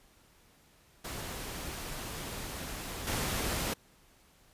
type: noise with level steps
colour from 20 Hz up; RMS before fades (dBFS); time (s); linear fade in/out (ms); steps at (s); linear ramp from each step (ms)
pink; -40 / -33; 1.04-3.74; 10; 3.07; 2
effects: pink hiss -63 dBFS RMS until 4.53 s + resampled to 32000 Hz